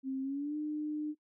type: tone with pitch glide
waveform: sine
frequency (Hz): 266 to 302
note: C4 to D4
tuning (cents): +29 to +48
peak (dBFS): -33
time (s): 0.03-1.15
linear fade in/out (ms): 50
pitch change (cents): +219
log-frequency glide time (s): 0.22-0.56
effects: noise-tail reverb RT60 0.1 s tail -22 dB re dry